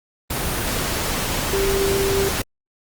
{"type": "tone in noise", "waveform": "sine", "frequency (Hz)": 392, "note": "G4", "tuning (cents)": 0, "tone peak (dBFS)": -19, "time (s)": [1.53, 2.29], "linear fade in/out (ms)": 5, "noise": "pink", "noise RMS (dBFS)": -23, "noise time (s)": [0.3, 2.42], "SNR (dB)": 1, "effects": ["Opus 24 kbps"]}